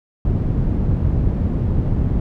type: low-pass noise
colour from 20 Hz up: white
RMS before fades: -18 dBFS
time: 0.25-2.2 s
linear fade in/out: 2 ms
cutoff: 130 Hz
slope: 12 dB/octave
effects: none